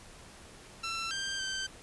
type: tone with pitch steps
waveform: 15% pulse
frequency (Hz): 1343 / 1580 / 1554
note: E6 / G6 / G6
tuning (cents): +32 / +13 / -16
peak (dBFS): -27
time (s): 0.83-1.67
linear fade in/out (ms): 10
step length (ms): 280
effects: pink hiss -52 dBFS RMS until 1.82 s + resampled to 24000 Hz